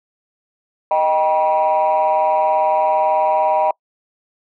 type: chord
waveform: sine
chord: Eb augmented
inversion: none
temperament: equal with one note detuned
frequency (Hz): 622.3 / 784 / 963.5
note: Eb5 / G5 / B5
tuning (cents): 0 / 0 / -43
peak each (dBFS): -16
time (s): 0.91-3.71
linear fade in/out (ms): 2
effects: noise-tail reverb RT60 0.1 s tail -26 dB re dry + tanh soft clip ceiling -8 dBFS